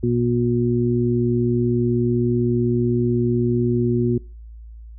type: harmonic tone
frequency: 120.1 Hz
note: B2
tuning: 48 cents flat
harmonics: 1 / 2 / 3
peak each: -21 / -21 / -21 dBFS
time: 0.03-4.18 s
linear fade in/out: 5 ms
effects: noise-tail reverb RT60 0.4 s tail -24 dB re dry + added 56 Hz sine -36 dBFS peak until 4.98 s